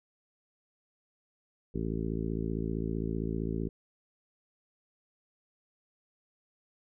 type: harmonic tone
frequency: 55.4 Hz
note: A1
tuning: 13 cents sharp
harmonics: 1 / 2 / 3 / 4 / 5 / 6 / 7 / 8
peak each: -37 / -40 / -36 / -38 / -39 / -41 / -39 / -45 dBFS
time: 1.74-3.69 s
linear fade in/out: 10 ms
effects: none